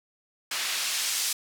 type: noise with band-pass filter sweep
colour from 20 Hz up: white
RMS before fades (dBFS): -29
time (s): 0.51-1.33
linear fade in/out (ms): 5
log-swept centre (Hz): 2400 to 5700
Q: 0.71
effects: none